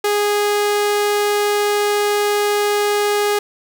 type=tone; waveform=sawtooth; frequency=413.1 Hz; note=G#4; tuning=9 cents flat; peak=-11 dBFS; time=0.04-3.39 s; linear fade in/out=5 ms; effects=none